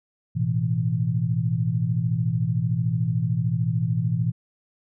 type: chord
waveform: sine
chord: A suspended second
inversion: none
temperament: equal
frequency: 110 / 123.47 / 164.81 Hz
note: A2 / B2 / E3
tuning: 0 / 0 / 0 cents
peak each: -26 / -24 / -25 dBFS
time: 0.35-4.32 s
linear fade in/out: 20 ms
effects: none